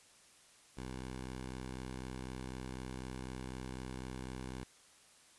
10% pulse tone, 64 Hz, C2, 38 cents flat, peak -34 dBFS, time 0.77-4.64 s, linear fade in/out 5 ms, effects white hiss -63 dBFS RMS until 5.38 s + resampled to 24000 Hz

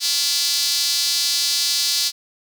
square tone with high-pass filter, 155.56 Hz, D#3, in tune, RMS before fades -20 dBFS, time 0-2.12 s, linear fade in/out 50 ms, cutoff 4500 Hz, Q 3.2, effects none

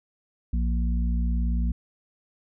harmonic tone, 58.7 Hz, A#1, 13 cents sharp, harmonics 1 / 3 / 4, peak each -22 / -32 / -34 dBFS, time 0.53-1.72 s, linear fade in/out 5 ms, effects none

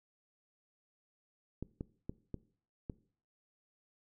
clicks, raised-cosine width 3 ms, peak -26 dBFS, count 5, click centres 1.626 / 1.809 / 2.095 / 2.343 / 2.898 s, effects noise-tail reverb RT60 0.5 s tail -20 dB re dry

